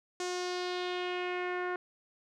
sawtooth tone with low-pass filter sweep, 360 Hz, F#4, 47 cents flat, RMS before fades -35 dBFS, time 0.2-1.76 s, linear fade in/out 2 ms, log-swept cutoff 6800 to 1600 Hz, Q 2.3, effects none

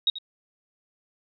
sine tone with echo, 3777 Hz, A#7, 22 cents sharp, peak -18 dBFS, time 0.07-0.1 s, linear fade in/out 2 ms, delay 85 ms, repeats 1, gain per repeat -14 dB, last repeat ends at 0.185 s, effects none

